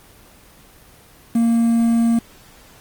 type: tone with quantisation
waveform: triangle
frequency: 231.4 Hz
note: A#3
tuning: 13 cents flat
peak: -11 dBFS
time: 1.35-2.19 s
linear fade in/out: 5 ms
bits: 6
effects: pink hiss -47 dBFS RMS until 2.8 s + Opus 24 kbps